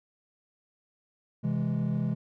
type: chord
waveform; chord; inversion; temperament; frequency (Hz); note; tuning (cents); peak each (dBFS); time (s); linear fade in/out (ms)
triangle; C augmented; none; equal; 130.81 / 164.81 / 207.7; C3 / E3 / G#3; 0 / 0 / 0; -28; 1.43-2.15; 20
effects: tanh soft clip ceiling -18 dBFS